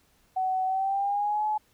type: tone with pitch glide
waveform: sine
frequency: 751 to 852.8 Hz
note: F#5 to G#5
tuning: +26 to +46 cents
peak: -24 dBFS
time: 0.36-1.58 s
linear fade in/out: 10 ms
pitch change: +220 cents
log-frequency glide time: 0.65-1.45 s
effects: pink hiss -65 dBFS RMS until 1.73 s